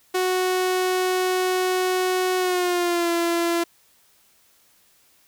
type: tone with pitch glide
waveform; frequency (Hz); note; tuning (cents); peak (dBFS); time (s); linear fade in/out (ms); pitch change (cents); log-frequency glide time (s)
sawtooth; 368.9 to 340.2; F#4 to F4; -5 to -45; -16; 0.14-3.64; 10; -140; 2.38-3.1
effects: white hiss -59 dBFS RMS until 5.27 s